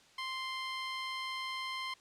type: tone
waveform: 15% pulse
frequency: 1046 Hz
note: C6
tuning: 1 cent flat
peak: -30 dBFS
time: 0.18-1.94 s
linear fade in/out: 5 ms
effects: white hiss -62 dBFS RMS until 2 s + low-pass 6000 Hz 12 dB/octave